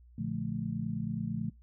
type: chord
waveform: sine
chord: Bb major seventh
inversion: none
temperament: just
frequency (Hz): 116.54 / 145.68 / 174.81 / 218.5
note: Bb2 / D3 / F3 / A3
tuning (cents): 0 / -14 / +2 / -12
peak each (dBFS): -39 / -38 / -37 / -36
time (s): 0.18-1.5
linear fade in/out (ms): 5
effects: noise-tail reverb RT60 0.2 s tail -26 dB re dry + added 60 Hz sine -54 dBFS peak until 1.62 s